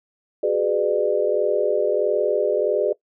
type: chord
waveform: sine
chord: G# half-diminished seventh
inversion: third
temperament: just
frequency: 373.8 / 415.3 / 498.4 / 598 Hz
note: F#4 / G#4 / B4 / D5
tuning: +18 / 0 / +16 / +31 cents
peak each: -25 / -22 / -24 / -22 dBFS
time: 0.43-2.93 s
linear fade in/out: 5 ms
effects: noise-tail reverb RT60 0.1 s tail -20 dB re dry